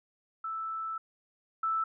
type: tone pair in turn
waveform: sine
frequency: 1318.5 / 1318.5 Hz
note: E6 / E6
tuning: 0 / 0 cents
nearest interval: unison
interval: 0 cents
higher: neither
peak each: -33 / -27 dBFS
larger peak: second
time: 0.44-0.98 / 1.63-1.84 s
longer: first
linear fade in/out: 5 ms
effects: none